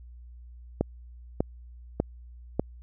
click train, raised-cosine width 2 ms, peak -10 dBFS, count 4, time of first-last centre 0.81-2.596 s, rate 1.68 Hz, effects added 60 Hz sine -44 dBFS peak until 2.82 s

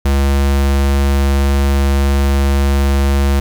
square tone, 69.3 Hz, C#2, in tune, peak -11 dBFS, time 0.05-3.4 s, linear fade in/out 5 ms, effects 8-bit

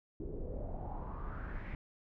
brown noise with low-pass filter sweep, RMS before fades -41 dBFS, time 0.2-1.75 s, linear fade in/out 2 ms, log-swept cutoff 370 to 2200 Hz, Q 4.5, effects none

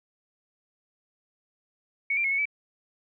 sine tone with pitch steps, 2224 / 2365 / 2178 / 2208 / 2300 Hz, C#7 / D7 / C#7 / C#7 / D7, +5 / +12 / -31 / -7 / -37 cents, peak -23 dBFS, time 2.1-2.455 s, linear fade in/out 5 ms, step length 71 ms, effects none

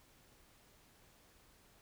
silence, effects pink hiss -66 dBFS RMS until 1.81 s

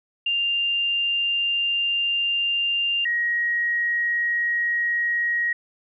sine tone pair in turn, 2794 / 1891.9 Hz, F7 / A#6, 0 / +25 cents, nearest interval perfect fifth, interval 675 cents, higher first, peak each -20 dBFS, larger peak neither, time 0.26-3.05 / 3.05-5.53 s, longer first, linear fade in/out 5 ms, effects none

